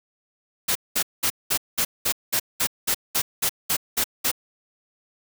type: noise bursts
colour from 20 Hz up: white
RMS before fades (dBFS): -22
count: 14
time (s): 0.68-4.316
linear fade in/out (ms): 10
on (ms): 74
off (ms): 200
effects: none